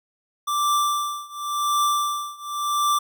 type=tone with tremolo; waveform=square; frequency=1174.7 Hz; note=D6; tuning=in tune; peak=-18 dBFS; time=0.47-2.99 s; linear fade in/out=10 ms; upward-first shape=triangle; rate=0.92 Hz; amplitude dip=95%; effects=none